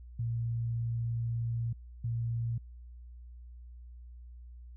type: tone bursts at uneven times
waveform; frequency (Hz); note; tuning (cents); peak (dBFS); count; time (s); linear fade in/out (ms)
sine; 116.54; A#2; 0; -30; 2; 0.19-1.73 / 2.04-2.58; 5
effects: added 60 Hz sine -46 dBFS peak until 4.76 s